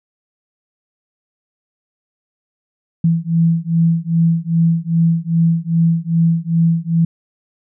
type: beating tone pair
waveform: sine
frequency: 164.81 / 167.31 Hz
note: E3 / E3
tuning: 0 / +26 cents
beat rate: 2.5 Hz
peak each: -15 dBFS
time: 3.04-7.05 s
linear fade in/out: 5 ms
effects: none